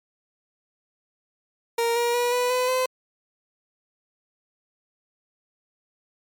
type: tone with pitch steps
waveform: 30% pulse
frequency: 466.2 / 475.2 / 484.3 / 493.6 / 503.1 / 512.8 Hz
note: A#4 / A#4 / B4 / B4 / B4 / C5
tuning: 0 / +33 / -34 / -1 / +32 / -35 cents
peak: -18 dBFS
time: 1.78-2.86 s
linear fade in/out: 5 ms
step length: 180 ms
effects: MP3 96 kbps